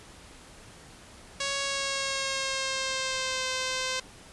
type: tone with pitch glide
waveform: 5% pulse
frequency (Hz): 554.4 to 517.3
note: C#5 to C5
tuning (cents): 0 to -20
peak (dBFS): -17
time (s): 1.4-4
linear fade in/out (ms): 5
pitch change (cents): -120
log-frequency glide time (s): 1.6-3.47
effects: pink hiss -50 dBFS RMS until 4.32 s + resampled to 24000 Hz